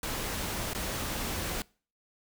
pink noise with dropouts, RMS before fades -34 dBFS, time 0.03-1.62 s, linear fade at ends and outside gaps 2 ms, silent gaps 0.734-0.748 s, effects noise-tail reverb RT60 0.4 s tail -24 dB re dry

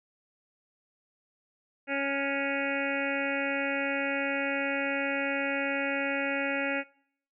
harmonic tone with a mistuned harmonic, 277.2 Hz, C#4, in tune, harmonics 1 / 2 / 3 / 5 / 6 / 7 / 8 / 9 / 10, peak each -34 / -33 / -39 / -37 / -37 / -38 / -37 / -37 / -42 dBFS, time 1.87-6.84 s, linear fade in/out 50 ms, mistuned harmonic 5, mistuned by +24 cents, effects noise-tail reverb RT60 0.6 s tail -21 dB re dry

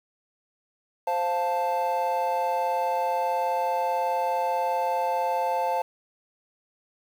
triangle chord, F major, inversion second, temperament equal, 523.3 / 698.5 / 880 Hz, C5 / F5 / A5, 0 / 0 / 0 cents, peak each -27 / -27 / -24 dBFS, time 1.07-5.82 s, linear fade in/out 5 ms, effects 8-bit

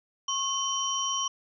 sine tone cluster, 1088 / 3067 / 5740 Hz, C#6 / G7 / F8, -33 / -38 / +47 cents, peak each -31 dBFS, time 0.28-1.28 s, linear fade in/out 5 ms, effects none

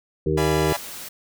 harmonic tone, 77.78 Hz, D#2, in tune, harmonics 1 / 2 / 4 / 5 / 6, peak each -28 / -24 / -27 / -23 / -26 dBFS, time 0.26-0.73 s, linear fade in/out 5 ms
sawtooth chord, D diminished seventh, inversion none, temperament equal with one note detuned, 587.3 / 684.1 / 830.6 / 987.8 Hz, D5 / F5 / Ab5 / Cb6, 0 / -36 / 0 / 0 cents, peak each -26 dBFS, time 0.37-0.77 s, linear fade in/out 10 ms
white noise, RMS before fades -36 dBFS, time 0.68-1.09 s, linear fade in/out 10 ms
effects none

